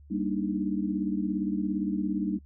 sine chord, Eb major seventh, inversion first, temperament equal, 196 / 233.1 / 293.7 / 311.1 Hz, G3 / Bb3 / D4 / Eb4, 0 / 0 / 0 / 0 cents, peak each -30 / -34 / -32 / -32 dBFS, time 0.1-2.39 s, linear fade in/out 20 ms, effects noise-tail reverb RT60 0.1 s tail -22 dB re dry + added 72 Hz sine -49 dBFS peak until 2.45 s

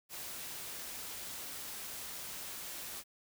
white noise, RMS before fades -44 dBFS, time 0.09-3.04 s, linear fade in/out 50 ms, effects none

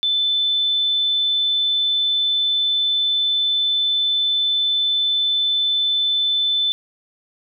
sine tone, 3520 Hz, A7, in tune, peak -16 dBFS, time 0.03-6.72 s, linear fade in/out 0 ms, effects none

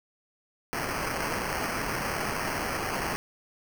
white noise with sample-and-hold, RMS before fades -31 dBFS, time 0.73-3.16 s, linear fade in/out 0 ms, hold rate 3675 Hz, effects none

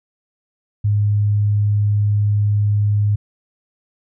sine tone, 103.6 Hz, G#2, 4 cents flat, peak -13 dBFS, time 0.84-3.16 s, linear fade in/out 10 ms, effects none

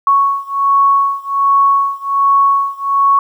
sine beating tone pair, 1108.7 / 1110 Hz, C#6 / C#6, 0 / +2 cents, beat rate 1.3 Hz, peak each -12 / -13 dBFS, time 0.07-3.19 s, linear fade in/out 2 ms, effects 8-bit

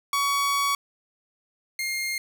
sawtooth tone pair in turn, 1125 / 2124 Hz, C#6 / C7, +25 / +25 cents, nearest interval major seventh, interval 1100 cents, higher second, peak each -18 / -23 dBFS, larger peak first, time 0.13-0.75 / 1.79-2.18 s, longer first, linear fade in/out 2 ms, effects 10-bit

